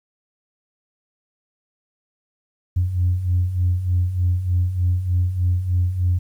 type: beating tone pair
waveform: sine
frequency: 87.31 / 90.61 Hz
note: F2 / F#2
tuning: 0 / -36 cents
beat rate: 3.3 Hz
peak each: -23 / -17 dBFS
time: 2.76-6.19 s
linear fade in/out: 10 ms
effects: tanh soft clip ceiling -11 dBFS + 9-bit